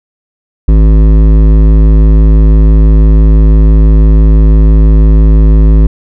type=tone with hard clipping; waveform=sine; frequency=53 Hz; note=G#1; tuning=36 cents sharp; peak=-3 dBFS; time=0.68-5.87 s; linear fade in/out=5 ms; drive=13 dB; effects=none